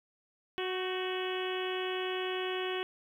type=harmonic tone with a mistuned harmonic; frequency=370 Hz; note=F#4; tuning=in tune; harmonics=1 / 2 / 3 / 4 / 5 / 6 / 7 / 8 / 9; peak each=-34 / -42 / -43 / -45 / -44 / -47 / -44 / -42 / -45 dBFS; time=0.58-2.83 s; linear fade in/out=0 ms; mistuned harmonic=4; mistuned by=+48 cents; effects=11-bit